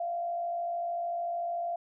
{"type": "tone with frequency modulation", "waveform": "sine", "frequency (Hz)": 690, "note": "F5", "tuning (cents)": -21, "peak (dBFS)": -30, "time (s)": [0, 1.76], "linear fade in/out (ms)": 5, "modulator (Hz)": 53.5, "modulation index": 0.39, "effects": []}